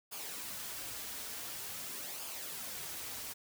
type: noise with flanger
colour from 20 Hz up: white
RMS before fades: -43 dBFS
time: 0.11-3.34 s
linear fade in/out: 20 ms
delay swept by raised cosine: 0.51 to 5.81 ms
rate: 0.47 Hz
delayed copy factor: -0.5
effects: none